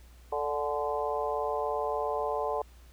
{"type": "harmonic tone with a mistuned harmonic", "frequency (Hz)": 146.83, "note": "D3", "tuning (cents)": 0, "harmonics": [3, 4, 5, 6, 7], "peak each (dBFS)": [-33, -34, -35, -36, -36], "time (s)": [0.32, 2.62], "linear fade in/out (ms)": 5, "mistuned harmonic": 6, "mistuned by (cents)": -46, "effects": ["added 60 Hz sine -51 dBFS peak until 2.92 s", "pink hiss -61 dBFS RMS until 2.92 s"]}